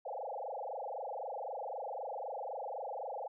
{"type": "tone with frequency modulation", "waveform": "sine", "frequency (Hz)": 674, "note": "E5", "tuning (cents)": 38, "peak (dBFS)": -38, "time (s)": [0.05, 3.28], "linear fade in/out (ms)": 10, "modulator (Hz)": 23.9, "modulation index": 7.5, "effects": []}